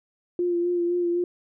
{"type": "tone with vibrato", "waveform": "sine", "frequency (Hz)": 349.2, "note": "F4", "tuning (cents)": 0, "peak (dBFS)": -21, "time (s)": [0.39, 1.24], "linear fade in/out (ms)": 2, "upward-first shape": "sine", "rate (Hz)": 3.9, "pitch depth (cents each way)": 25, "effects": []}